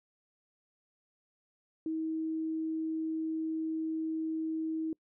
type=tone; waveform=sine; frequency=319.2 Hz; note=D#4; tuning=44 cents sharp; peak=-31 dBFS; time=1.86-4.93 s; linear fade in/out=2 ms; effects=noise-tail reverb RT60 0.1 s tail -26 dB re dry

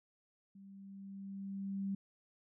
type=tone with level ramp; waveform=sine; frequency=196 Hz; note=G3; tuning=in tune; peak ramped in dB=-53 to -34 dBFS; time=0.55-1.95 s; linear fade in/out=5 ms; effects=none

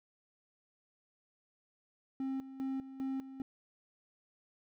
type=tone with tremolo; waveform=triangle; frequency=266.7 Hz; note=C4; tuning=33 cents sharp; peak=-32 dBFS; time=2.2-3.42 s; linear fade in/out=2 ms; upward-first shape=square; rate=2.5 Hz; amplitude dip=75%; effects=none

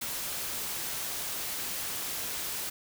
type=noise; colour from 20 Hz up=white; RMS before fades=-35 dBFS; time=0.01-2.7 s; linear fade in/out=10 ms; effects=none

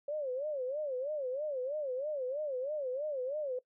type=tone with vibrato; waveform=sine; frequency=554.4 Hz; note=C#5; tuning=in tune; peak=-33 dBFS; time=0.08-3.59 s; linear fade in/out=5 ms; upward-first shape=sine; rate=3.1 Hz; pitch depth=180 cents each way; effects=noise-tail reverb RT60 0.1 s tail -20 dB re dry

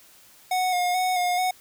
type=tone with vibrato; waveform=square; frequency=727 Hz; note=F#5; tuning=31 cents flat; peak=-22 dBFS; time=0.51-1.51 s; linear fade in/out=5 ms; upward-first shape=square; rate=2.3 Hz; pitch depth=26 cents each way; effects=white hiss -53 dBFS RMS until 1.6 s

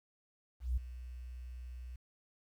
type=tone with ADSR envelope; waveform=sine; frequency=61.8 Hz; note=B1; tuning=2 cents sharp; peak=-28 dBFS; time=0.6-1.96 s; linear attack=170 ms; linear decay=10 ms; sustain=-15 dB; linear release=5 ms; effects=11-bit

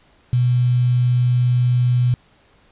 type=tone with quantisation; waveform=sine; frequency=123.47 Hz; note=B2; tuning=in tune; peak=-13 dBFS; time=0.33-2.14 s; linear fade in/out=0 ms; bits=6; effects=pink hiss -55 dBFS RMS until 2.71 s + resampled to 8000 Hz

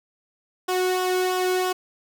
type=tone with flanger; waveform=sawtooth; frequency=367.7 Hz; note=F#4; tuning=11 cents flat; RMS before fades=-23 dBFS; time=0.68-1.73 s; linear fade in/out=10 ms; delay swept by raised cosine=0.45 to 1.11 ms; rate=3 Hz; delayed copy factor=-0.55; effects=none

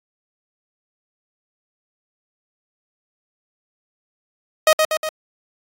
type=tone with echo; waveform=sawtooth; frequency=626 Hz; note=D#5; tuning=10 cents sharp; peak=-6 dBFS; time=4.67-4.73 s; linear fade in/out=2 ms; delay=120 ms; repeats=3; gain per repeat=-4 dB; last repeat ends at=5.09 s; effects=AAC 64 kbps

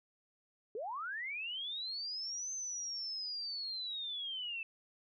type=linear two-way sweep; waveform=sine; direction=up then down; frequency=393.7 to 6250 to 2619 Hz; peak=-38 dBFS; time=0.75-4.63 s; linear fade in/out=2 ms; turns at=2.52 s; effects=none

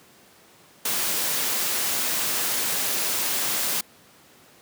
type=noise; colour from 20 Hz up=white; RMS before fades=-25 dBFS; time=0.85-3.81 s; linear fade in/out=5 ms; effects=pink hiss -53 dBFS RMS until 4.61 s + high-pass 150 Hz 12 dB/octave

